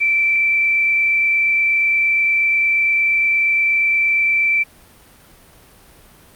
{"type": "tone with frequency modulation", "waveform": "sine", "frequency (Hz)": 2333, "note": "D7", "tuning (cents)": -12, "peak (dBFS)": -13, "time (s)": [0, 4.64], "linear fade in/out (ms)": 20, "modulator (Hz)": 28.5, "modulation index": 0.73, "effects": ["pink hiss -47 dBFS RMS until 6.35 s", "Opus 48 kbps"]}